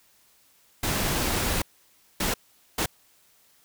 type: noise bursts at uneven times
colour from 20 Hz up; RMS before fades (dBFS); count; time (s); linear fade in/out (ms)
pink; -26; 3; 0.83-1.62 / 2.2-2.34 / 2.78-2.86; 5
effects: white hiss -61 dBFS RMS until 3.64 s